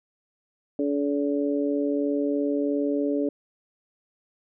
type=harmonic tone; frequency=143.1 Hz; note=D3; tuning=45 cents flat; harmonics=2 / 3 / 4; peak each=-24 / -28 / -30 dBFS; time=0.79-3.29 s; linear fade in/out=2 ms; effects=none

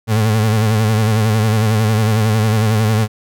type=tone with vibrato; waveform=35% pulse; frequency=109 Hz; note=A2; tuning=16 cents flat; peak=-10 dBFS; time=0.07-3.08 s; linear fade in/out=50 ms; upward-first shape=sine; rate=11 Hz; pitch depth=64 cents each way; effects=none

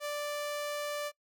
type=tone; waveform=sawtooth; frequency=587.3 Hz; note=D5; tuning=in tune; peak=-30 dBFS; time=0-1.12 s; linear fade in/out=50 ms; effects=noise-tail reverb RT60 0.1 s tail -21 dB re dry

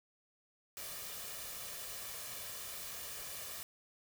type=noise with comb filter; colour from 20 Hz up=white; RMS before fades=-45 dBFS; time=0.77-3.63 s; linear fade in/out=0 ms; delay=1.7 ms; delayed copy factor=+0.5; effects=none

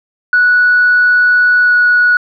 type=tone with pitch glide; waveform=sine; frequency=1472 to 1463.5 Hz; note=F#6 to F#6; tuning=-9 to -19 cents; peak=-5 dBFS; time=0.33-2.17 s; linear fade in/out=2 ms; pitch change=-10 cents; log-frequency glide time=1.62-1.75 s; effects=tanh soft clip ceiling -2 dBFS

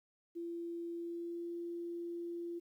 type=tone with pitch glide; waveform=sine; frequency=340 to 342.8 Hz; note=F4 to F4; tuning=-46 to -32 cents; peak=-39 dBFS; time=0.35-2.6 s; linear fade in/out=20 ms; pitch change=+14 cents; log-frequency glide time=0.94-1.53 s; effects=12-bit

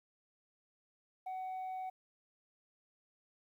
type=tone; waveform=sine; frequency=749 Hz; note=F#5; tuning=21 cents sharp; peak=-36 dBFS; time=1.26-1.9 s; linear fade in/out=10 ms; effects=tanh soft clip ceiling -38 dBFS + 12-bit

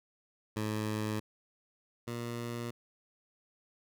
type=tone pair in turn; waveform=15% pulse; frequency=107.6 / 118.53 Hz; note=A2 / A#2; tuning=-38 / +29 cents; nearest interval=major second; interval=167 cents; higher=second; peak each=-26 / -30 dBFS; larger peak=first; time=0.56-1.2 / 2.07-2.71 s; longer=neither; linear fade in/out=10 ms; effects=none

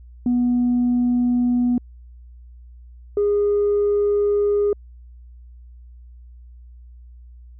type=tone pair in turn; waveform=sine; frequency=244.6 / 410.2 Hz; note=B3 / G#4; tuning=-16 / -21 cents; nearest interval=major sixth; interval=895 cents; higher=second; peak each=-14 dBFS; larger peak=neither; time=0.26-1.78 / 3.17-4.73 s; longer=second; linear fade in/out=2 ms; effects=tanh soft clip ceiling -13 dBFS + added 60 Hz sine -40 dBFS peak until 7.59 s

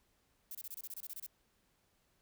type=noise bursts; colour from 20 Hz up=violet; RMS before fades=-45 dBFS; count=12; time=0.51-1.264 s; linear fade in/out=2 ms; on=39 ms; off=26 ms; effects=pink hiss -75 dBFS RMS until 2.21 s

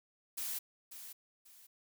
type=noise with echo; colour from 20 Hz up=blue; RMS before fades=-39 dBFS; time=0.37-0.59 s; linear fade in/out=10 ms; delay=540 ms; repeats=2; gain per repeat=-10 dB; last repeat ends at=1.67 s; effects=none

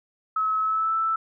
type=tone with pitch glide; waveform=sine; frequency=1289 to 1321.4 Hz; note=E6 to E6; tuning=-39 to +4 cents; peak=-21 dBFS; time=0.36-1.16 s; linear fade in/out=5 ms; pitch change=+43 cents; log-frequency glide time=0.6-0.95 s; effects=none

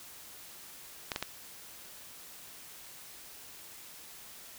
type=clicks; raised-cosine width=0.2 ms; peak=-15 dBFS; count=3; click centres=1.118 / 1.161 / 1.226 s; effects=white hiss -50 dBFS RMS until 4.58 s

